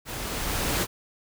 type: noise with level ramp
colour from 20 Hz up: pink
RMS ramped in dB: -35 to -24 dBFS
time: 0.05-0.87 s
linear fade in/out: 50 ms
effects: none